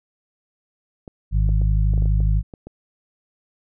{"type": "clicks", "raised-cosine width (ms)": 2, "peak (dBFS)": -23, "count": 10, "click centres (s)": [1.078, 1.491, 1.616, 1.937, 1.978, 2.023, 2.057, 2.204, 2.538, 2.67]}
{"type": "harmonic tone", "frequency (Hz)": 51.91, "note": "G#1", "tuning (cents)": 0, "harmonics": [1, 2, 3], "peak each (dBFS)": [-16, -22, -26], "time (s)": [1.31, 2.43], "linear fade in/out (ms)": 50}
{"effects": []}